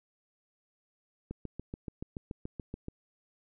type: click train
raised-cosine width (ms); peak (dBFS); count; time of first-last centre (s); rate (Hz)
3; -25; 12; 1.31-2.884; 6.99
effects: none